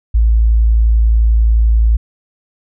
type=tone; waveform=sine; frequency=55.7 Hz; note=A1; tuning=22 cents sharp; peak=-7 dBFS; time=0.14-1.97 s; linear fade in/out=10 ms; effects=none